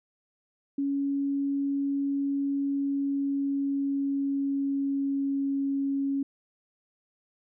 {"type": "tone with pitch glide", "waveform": "sine", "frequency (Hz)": [279.1, 276.1], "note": ["C#4", "C#4"], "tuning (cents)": [12, -7], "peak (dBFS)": -25, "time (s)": [0.78, 6.23], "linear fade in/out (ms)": 5, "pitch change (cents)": -19, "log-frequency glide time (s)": [2.61, 5.59], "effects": []}